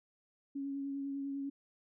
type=tone with vibrato; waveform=sine; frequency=277.2 Hz; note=C#4; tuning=in tune; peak=-36 dBFS; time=0.55-1.5 s; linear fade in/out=10 ms; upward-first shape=triangle; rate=10 Hz; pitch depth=20 cents each way; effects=none